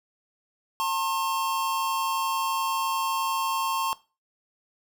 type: tone pair together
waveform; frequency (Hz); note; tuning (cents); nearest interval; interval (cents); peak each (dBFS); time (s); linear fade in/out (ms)
square; 900 / 1071.6; A5 / C6; +39 / +41; minor third; 302; -29 / -27; 0.8-3.93; 0
effects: noise-tail reverb RT60 0.3 s tail -18 dB re dry